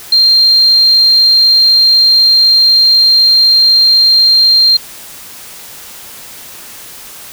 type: tone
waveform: sine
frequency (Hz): 4184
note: C8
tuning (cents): -1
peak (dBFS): -4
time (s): 0.12-4.77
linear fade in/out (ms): 5
effects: white hiss -31 dBFS RMS until 7.32 s